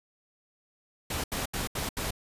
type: noise bursts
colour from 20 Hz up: pink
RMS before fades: -32 dBFS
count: 5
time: 1.1-2.108 s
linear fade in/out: 5 ms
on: 140 ms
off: 77 ms
effects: resampled to 32000 Hz